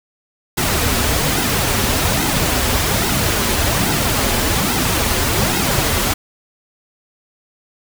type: noise with flanger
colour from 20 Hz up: pink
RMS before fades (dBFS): -17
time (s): 0.57-6.14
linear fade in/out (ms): 10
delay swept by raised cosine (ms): 1.7 to 6.6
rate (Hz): 1.2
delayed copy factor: -0.6
effects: none